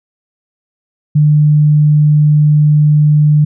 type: tone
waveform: sine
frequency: 150 Hz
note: D3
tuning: 37 cents sharp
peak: -5 dBFS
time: 1.15-3.45 s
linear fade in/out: 10 ms
effects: none